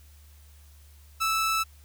sawtooth tone, 1314 Hz, E6, 6 cents flat, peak -20 dBFS, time 1.2-1.64 s, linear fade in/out 20 ms, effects added 73 Hz sine -50 dBFS peak until 1.84 s + white hiss -60 dBFS RMS until 1.84 s

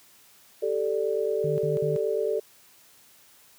sine chord, G suspended second, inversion none, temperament just, 392 / 441 / 588 Hz, G4 / A4 / D5, 0 / +4 / +2 cents, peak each -29 / -26 / -30 dBFS, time 0.62-2.4 s, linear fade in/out 10 ms
sine tone bursts, 151.2 Hz, D#3, 49 cents flat, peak -28 dBFS, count 3, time 1.44-1.962 s, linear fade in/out 0 ms, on 140 ms, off 51 ms
effects white hiss -56 dBFS RMS until 3.58 s + high-pass 80 Hz 12 dB/octave

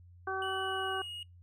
harmonic tone, 382 Hz, G4, 45 cents flat, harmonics 1 / 2 / 3 / 4, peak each -38 / -38 / -38 / -38 dBFS, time 0.27-1.02 s, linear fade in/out 5 ms
triangle tone with pitch glide, 2952 to 2876 Hz, F#7 to F#7, -5 to -50 cents, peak -38 dBFS, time 0.42-1.23 s, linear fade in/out 2 ms, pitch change -45 cents, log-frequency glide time 0.59-1.07 s
effects noise-tail reverb RT60 0.2 s tail -26 dB re dry + added 88 Hz sine -53 dBFS peak until 1.42 s

